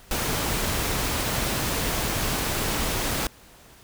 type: noise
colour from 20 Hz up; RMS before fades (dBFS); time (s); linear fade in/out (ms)
pink; -26; 0.11-3.27; 2
effects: pink hiss -51 dBFS RMS until 3.83 s